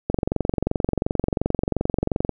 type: click train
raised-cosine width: 2 ms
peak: -7 dBFS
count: 51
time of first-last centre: 0.1-2.293 s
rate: 22.8 Hz
effects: none